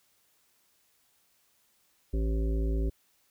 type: harmonic tone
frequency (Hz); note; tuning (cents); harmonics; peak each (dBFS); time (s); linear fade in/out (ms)
55; A1; 0; 1 / 3 / 5 / 7 / 9 / 10; -26 / -39 / -38 / -38 / -49 / -48; 2.13-2.9; 10
effects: white hiss -69 dBFS RMS until 3.3 s